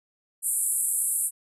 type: band-pass noise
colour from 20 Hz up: pink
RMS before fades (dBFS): -26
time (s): 0.42-1.31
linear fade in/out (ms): 50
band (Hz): 8000 to 12000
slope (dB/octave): 96
effects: none